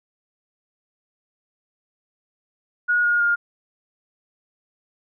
sine tone with pitch steps, 1448 / 1430.5 / 1413.3 Hz, F#6 / F6 / F6, -38 / +41 / +20 cents, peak -16 dBFS, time 2.88-3.36 s, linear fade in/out 20 ms, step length 160 ms, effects none

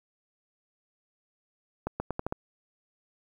accelerating click train, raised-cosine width 1 ms, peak -16 dBFS, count 6, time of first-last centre 1.87-2.324 s, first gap 130 ms, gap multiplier 0.82, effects 9-bit

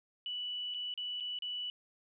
sine tone with dropouts, 2960 Hz, F#7, in tune, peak -36 dBFS, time 0.26-1.7 s, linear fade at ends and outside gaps 1 ms, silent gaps 0.74-0.745 / 0.94-0.976 / 1.201-1.206 / 1.388-1.422 s, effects none

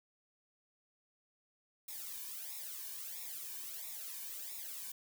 blue noise with flanger, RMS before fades -45 dBFS, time 1.88-4.92 s, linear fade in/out 5 ms, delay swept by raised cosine 0.65 to 1.53 ms, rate 1.5 Hz, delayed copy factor -0.9, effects none

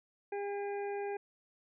harmonic tone, 404.1 Hz, G#4, 47 cents flat, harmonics 1 / 2 / 4 / 5 / 6, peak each -36 / -41 / -50 / -55 / -52 dBFS, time 0.32-1.17 s, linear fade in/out 5 ms, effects none

